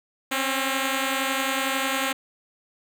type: beating tone pair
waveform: 5% pulse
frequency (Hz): 265.8 / 276.8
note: C4 / C#4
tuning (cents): +27 / -2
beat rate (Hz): 11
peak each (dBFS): -13 / -18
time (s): 0.31-2.13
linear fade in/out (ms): 10
effects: none